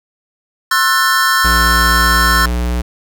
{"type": "chord", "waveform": "square", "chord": "F# half-diminished seventh", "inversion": "second", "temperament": "just", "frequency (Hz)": [1065.6, 1332, 1480, 1776], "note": ["C6", "E6", "F#6", "A6"], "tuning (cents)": [31, 18, 0, 16], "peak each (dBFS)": -17, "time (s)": [0.71, 2.46], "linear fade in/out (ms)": 5}
{"type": "tone", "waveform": "square", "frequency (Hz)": 60.3, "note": "B1", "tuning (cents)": -41, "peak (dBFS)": -15, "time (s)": [1.44, 2.82], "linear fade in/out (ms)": 10}
{"effects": []}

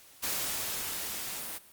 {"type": "noise with level ramp", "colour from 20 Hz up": "white", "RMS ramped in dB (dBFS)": [-32, -39], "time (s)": [0.22, 1.59], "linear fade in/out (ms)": 20, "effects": ["white hiss -56 dBFS RMS until 1.72 s", "Opus 48 kbps"]}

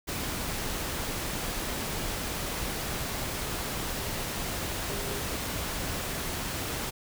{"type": "tone in noise", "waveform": "sine", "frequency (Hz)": 403.9, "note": "G#4", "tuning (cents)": -48, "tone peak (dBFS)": -39, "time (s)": [4.89, 5.21], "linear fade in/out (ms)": 20, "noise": "pink", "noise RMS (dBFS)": -33, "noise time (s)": [0.07, 6.91], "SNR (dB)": -9, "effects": []}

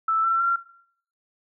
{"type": "tone with pitch steps", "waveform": "sine", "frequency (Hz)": [1319, 1345.9, 1373.4], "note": ["E6", "E6", "F6"], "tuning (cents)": [1, 36, -29], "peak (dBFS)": -19, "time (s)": [0.08, 0.56], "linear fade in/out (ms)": 5, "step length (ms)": 160, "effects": ["noise-tail reverb RT60 0.6 s tail -17 dB re dry"]}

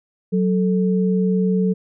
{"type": "tone pair together", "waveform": "sine", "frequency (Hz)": [185.64, 440], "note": ["F#3", "A4"], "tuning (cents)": [6, 0], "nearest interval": "octave + minor third", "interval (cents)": 1494, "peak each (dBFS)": [-16, -22], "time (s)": [0.32, 1.74], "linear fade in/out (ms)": 20, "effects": []}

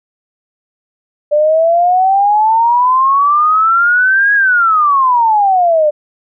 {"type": "exponential two-way sweep", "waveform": "sine", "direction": "up then down", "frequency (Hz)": [587.3, 1667, 587.3], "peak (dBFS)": -7, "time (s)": [1.31, 5.91], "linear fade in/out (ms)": 20, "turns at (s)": 4.34, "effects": []}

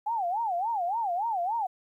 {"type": "tone with vibrato", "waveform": "sine", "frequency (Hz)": 803, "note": "G5", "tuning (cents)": 41, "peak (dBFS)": -26, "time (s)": [0.06, 1.67], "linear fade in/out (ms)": 10, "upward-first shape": "sine", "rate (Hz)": 3.5, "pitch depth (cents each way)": 270, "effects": ["11-bit"]}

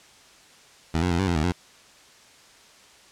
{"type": "tone with pitch steps", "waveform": "15% pulse", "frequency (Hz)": [81.1, 90.1, 85, 96.5, 86.6, 76.7, 89.2], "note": ["E2", "F#2", "F2", "G2", "F2", "D#2", "F2"], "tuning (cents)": [-28, -45, -46, -27, -14, -24, 37], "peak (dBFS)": -15, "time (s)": [0.94, 1.521], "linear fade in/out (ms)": 5, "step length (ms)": 83, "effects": ["white hiss -52 dBFS RMS until 3.11 s", "low-pass 7000 Hz 12 dB/octave"]}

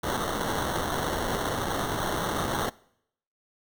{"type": "noise with sample-and-hold", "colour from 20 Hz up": "violet", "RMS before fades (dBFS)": -29, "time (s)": [0.03, 2.7], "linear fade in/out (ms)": 10, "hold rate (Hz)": 2450, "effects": ["noise-tail reverb RT60 0.7 s tail -22 dB re dry"]}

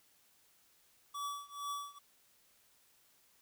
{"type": "tone with tremolo", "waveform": "square", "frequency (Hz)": 1146, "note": "D6", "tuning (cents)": -43, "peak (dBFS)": -37, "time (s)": [1.14, 1.99], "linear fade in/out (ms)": 10, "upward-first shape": "triangle", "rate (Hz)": 2.2, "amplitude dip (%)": 95, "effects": ["white hiss -69 dBFS RMS until 3.41 s"]}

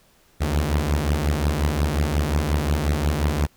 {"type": "beating tone pair", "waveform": "sawtooth", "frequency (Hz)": [71.6, 77.2], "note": ["D2", "D#2"], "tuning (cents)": [-43, -13], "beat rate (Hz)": 5.6, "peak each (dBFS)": [-18, -19], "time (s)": [0.4, 3.47], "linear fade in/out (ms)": 20, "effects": ["pink hiss -58 dBFS RMS until 3.56 s"]}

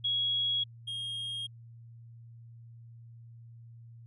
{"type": "tone pair in turn", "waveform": ["sine", "triangle"], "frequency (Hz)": [3322, 3248], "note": ["G#7", "G#7"], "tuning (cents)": [0, -39], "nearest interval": "unison", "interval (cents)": 39, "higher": "first", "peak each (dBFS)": [-27, -33], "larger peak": "first", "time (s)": [[0.04, 0.64], [0.87, 1.47]], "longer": "neither", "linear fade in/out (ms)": 10, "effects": ["added 116 Hz sine -48 dBFS peak until 4.06 s", "resampled to 32000 Hz"]}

